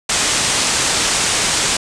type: low-pass noise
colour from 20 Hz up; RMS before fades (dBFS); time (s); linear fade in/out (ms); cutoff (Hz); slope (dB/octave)
white; -17; 0.09-1.77; 5; 8900; 48
effects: none